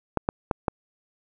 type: clicks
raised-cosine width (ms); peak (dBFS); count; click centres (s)
1; -8; 4; 0.173 / 0.289 / 0.512 / 0.682
effects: none